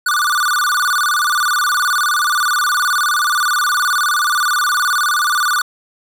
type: tone with vibrato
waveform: square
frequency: 1318.5 Hz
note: E6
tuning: in tune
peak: -14 dBFS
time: 0.06-5.62 s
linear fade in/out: 5 ms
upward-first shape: square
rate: 19 Hz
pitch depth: 190 cents each way
effects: none